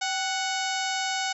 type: harmonic tone with a mistuned harmonic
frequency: 740 Hz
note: F#5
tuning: in tune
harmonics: 1 / 2 / 3 / 4 / 5 / 6 / 7 / 8 / 9 / 10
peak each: -30 / -33 / -35 / -36 / -37 / -38 / -38 / -39 / -40 / -40 dBFS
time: 0.01-1.33 s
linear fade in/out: 10 ms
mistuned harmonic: 1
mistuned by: +71 cents
effects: none